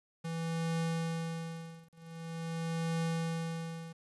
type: tone with tremolo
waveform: square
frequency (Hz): 164.81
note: E3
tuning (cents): 0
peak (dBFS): -31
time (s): 0.24-3.93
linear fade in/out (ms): 10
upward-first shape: triangle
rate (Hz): 0.45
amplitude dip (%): 100
effects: resampled to 24000 Hz + 11-bit